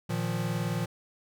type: chord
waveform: square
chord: Bb suspended fourth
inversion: none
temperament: equal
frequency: 116.54 / 155.56 / 174.61 Hz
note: Bb2 / Eb3 / F3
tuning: 0 / 0 / 0 cents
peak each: -33 / -35 / -33 dBFS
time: 0.09-0.86 s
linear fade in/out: 10 ms
effects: none